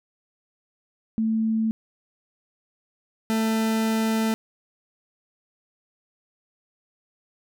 sine / 40% pulse tone pair in turn, 221.8 / 221.8 Hz, A3 / A3, +14 / +14 cents, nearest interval unison, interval 0 cents, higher neither, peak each -20 dBFS, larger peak neither, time 1.18-1.71 / 3.3-4.34 s, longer second, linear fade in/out 0 ms, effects none

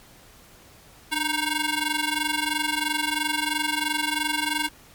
10% pulse ring-modulated tone, 623 Hz, D#5, 2 cents sharp, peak -12 dBFS, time 1.11-4.69 s, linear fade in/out 20 ms, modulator 323 Hz, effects pink hiss -51 dBFS RMS until 4.94 s + MP3 96 kbps

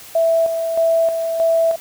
sine tone with tremolo, 659.3 Hz, E5, in tune, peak -12 dBFS, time 0.15-1.76 s, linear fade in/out 5 ms, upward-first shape square, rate 1.6 Hz, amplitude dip 50%, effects white hiss -39 dBFS RMS until 1.8 s

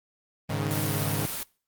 sawtooth chord, Ab suspended fourth, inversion none, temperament equal with one note detuned, 103.11 / 138.59 / 155.56 Hz, Ab2 / Db3 / Eb3, -12 / 0 / 0 cents, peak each -27 dBFS, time 0.49-1.26 s, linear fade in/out 10 ms
white noise, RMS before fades -33 dBFS, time 0.71-1.43 s, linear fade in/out 0 ms
effects noise-tail reverb RT60 0.4 s tail -23 dB re dry + Opus 32 kbps

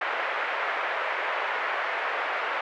white band-pass noise, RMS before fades -29 dBFS, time 0.01-2.61 s, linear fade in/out 5 ms, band 490 to 2100 Hz, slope 24 dB/octave, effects none

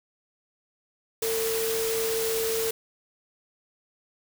sine tone in noise, 450 Hz, A4, 39 cents sharp, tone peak -26 dBFS, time 1.22-2.71 s, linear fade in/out 5 ms, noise white, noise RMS -31 dBFS, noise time 1.22-2.71 s, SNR +2 dB, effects none

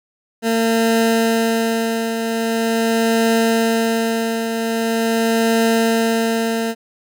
20% pulse tone with tremolo, 227.1 Hz, A#3, 45 cents flat, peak -8 dBFS, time 0.42-6.75 s, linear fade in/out 50 ms, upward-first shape triangle, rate 0.43 Hz, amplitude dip 55%, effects none

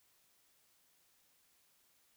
silence, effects white hiss -72 dBFS RMS until 2.16 s

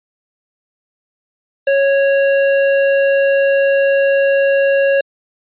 square tone, 552 Hz, C#5, 7 cents flat, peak -11 dBFS, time 1.67-5.01 s, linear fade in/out 5 ms, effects resampled to 8000 Hz

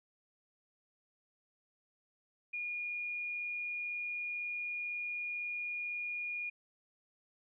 sine tone, 2434 Hz, D#7, 39 cents flat, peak -36 dBFS, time 2.53-6.5 s, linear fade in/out 10 ms, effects none

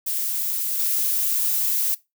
violet noise with level steps, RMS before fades -25 / -22 dBFS, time 0.06-1.95 s, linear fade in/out 10 ms, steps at 0.79 s, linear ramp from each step 2 ms, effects noise-tail reverb RT60 0.2 s tail -19 dB re dry

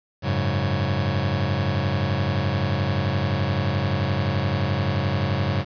sawtooth chord, F# suspended second, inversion none, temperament just, 92.5 / 104.06 / 138.75 Hz, F#2 / G#2 / C#3, 0 / +4 / +2 cents, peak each -21 dBFS, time 0.22-5.65 s, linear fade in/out 50 ms, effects resampled to 11025 Hz + 7-bit

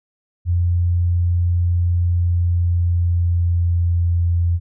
sine tone with pitch glide, 87.31 to 85.96 Hz, F2 to F2, 0 to -27 cents, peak -14 dBFS, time 0.45-4.6 s, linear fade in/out 50 ms, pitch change -27 cents, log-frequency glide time 2.04-4.24 s, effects none

